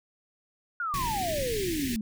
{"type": "exponential sweep", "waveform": "sine", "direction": "down", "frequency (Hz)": [1460, 207.7], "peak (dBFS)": -28, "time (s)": [0.8, 2.01], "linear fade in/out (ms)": 2}
{"type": "band-stop noise", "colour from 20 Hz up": "pink", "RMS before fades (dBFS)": -34, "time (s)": [0.94, 1.96], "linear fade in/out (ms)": 0, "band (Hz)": [390, 1700], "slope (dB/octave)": 96}
{"effects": []}